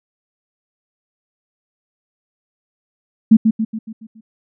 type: tone with echo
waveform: sine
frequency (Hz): 220.9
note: A3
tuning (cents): +7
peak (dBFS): -3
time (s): 3.31-3.37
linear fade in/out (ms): 10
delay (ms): 140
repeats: 6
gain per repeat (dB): -6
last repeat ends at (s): 4.21
effects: none

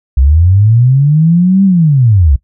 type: linear two-way sweep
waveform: sine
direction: up then down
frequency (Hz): 61.74 to 198 to 61.74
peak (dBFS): -4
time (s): 0.17-2.36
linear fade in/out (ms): 5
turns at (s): 1.64
effects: noise-tail reverb RT60 0.1 s tail -19 dB re dry

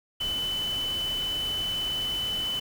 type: tone in noise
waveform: sine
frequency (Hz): 3010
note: F#7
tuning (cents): +29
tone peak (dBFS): -27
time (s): 0.2-2.6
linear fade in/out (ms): 10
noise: pink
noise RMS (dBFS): -39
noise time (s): 0.2-2.6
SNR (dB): +9
effects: none

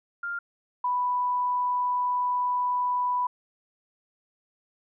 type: tone pair in turn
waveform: sine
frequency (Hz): 1399 / 989.2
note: F6 / B5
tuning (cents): +3 / +3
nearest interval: tritone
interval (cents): 600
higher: first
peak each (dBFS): -29 / -23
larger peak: second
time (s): 0.23-0.39 / 0.84-3.27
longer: second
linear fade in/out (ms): 5
effects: none

